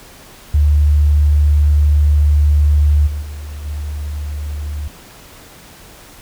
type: tone with level steps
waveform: sine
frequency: 73.9 Hz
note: D2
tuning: 11 cents sharp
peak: -8 / -19 / -25 / -20 dBFS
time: 0.54-4.88 s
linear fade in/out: 5 ms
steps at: 3.06 / 3.21 / 3.64 s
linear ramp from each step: 20 ms
effects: pink hiss -40 dBFS RMS until 6.21 s